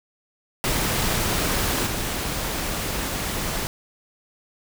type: noise with level steps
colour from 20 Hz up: pink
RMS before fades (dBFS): -23 / -27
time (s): 0.64-3.67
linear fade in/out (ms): 0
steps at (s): 1.86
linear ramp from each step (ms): 10
effects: none